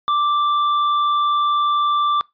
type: tone with tanh clipping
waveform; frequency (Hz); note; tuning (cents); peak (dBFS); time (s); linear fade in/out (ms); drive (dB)
sine; 1174.7; D6; 0; -17; 0.08-2.21; 0; 11
effects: noise-tail reverb RT60 0.2 s tail -23 dB re dry + resampled to 11025 Hz